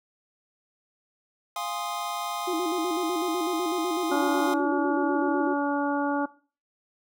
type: chord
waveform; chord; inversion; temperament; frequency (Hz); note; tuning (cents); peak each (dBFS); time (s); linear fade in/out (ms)
square; F minor seventh; none; equal with one note detuned; 698.5 / 822.5 / 1046.5 / 1244.5; F5 / Ab5 / C6 / Eb6; 0 / -17 / 0 / 0; -36; 1.56-4.54; 2
type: tone with vibrato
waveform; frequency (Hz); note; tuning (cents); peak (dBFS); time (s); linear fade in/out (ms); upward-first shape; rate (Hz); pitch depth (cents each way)
sine; 341.8; F4; -37; -26; 2.47-5.54; 10; square; 8; 95
type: harmonic tone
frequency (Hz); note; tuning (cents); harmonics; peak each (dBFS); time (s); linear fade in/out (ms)
285.9; D4; -46; 1 / 2 / 3 / 4 / 5; -26 / -31 / -30 / -35 / -32; 4.11-6.26; 10
effects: noise-tail reverb RT60 0.4 s tail -20 dB re dry